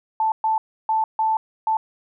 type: tone bursts at uneven times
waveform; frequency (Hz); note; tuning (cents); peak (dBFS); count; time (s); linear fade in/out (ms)
sine; 880; A5; 0; -17; 5; 0.2-0.32 / 0.44-0.58 / 0.89-1.04 / 1.19-1.37 / 1.67-1.77; 2
effects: none